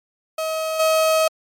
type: tone with level steps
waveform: 35% pulse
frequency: 636 Hz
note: D#5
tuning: 38 cents sharp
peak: -20 / -13 dBFS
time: 0.38-1.28 s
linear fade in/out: 5 ms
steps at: 0.79 s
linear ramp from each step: 10 ms
effects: MP3 64 kbps